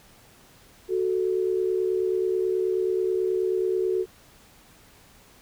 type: tone pair together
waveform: sine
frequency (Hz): 371.4 / 440.7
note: F#4 / A4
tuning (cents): +7 / +3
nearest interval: minor third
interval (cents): 296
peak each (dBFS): -23 / -27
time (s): 0.88-4.06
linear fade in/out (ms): 50
effects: pink hiss -54 dBFS RMS until 5.41 s